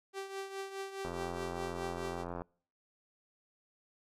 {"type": "tone with tremolo", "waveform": "sawtooth", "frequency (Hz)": 389.4, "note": "G4", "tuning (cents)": -12, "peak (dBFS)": -33, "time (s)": [0.13, 2.25], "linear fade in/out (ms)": 50, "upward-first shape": "triangle", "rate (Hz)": 4.8, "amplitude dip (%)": 70}
{"type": "click train", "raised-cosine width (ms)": 1, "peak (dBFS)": -26, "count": 120, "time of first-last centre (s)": [1.05, 2.419], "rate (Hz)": 86.9}
{"effects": ["noise-tail reverb RT60 0.5 s tail -26 dB re dry", "low-pass 10000 Hz 12 dB/octave"]}